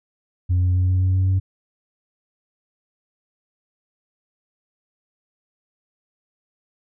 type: tone with pitch steps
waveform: sine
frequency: 89.8 / 90.58 / 91.37 / 92.16 / 92.97 / 93.78 / 94.59 Hz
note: F2 / F#2 / F#2 / F#2 / F#2 / F#2 / F#2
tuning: +49 / -36 / -21 / -6 / +9 / +24 / +39 cents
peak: -13 dBFS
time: 0.49-1.4 s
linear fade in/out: 20 ms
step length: 130 ms
effects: tanh soft clip ceiling -14 dBFS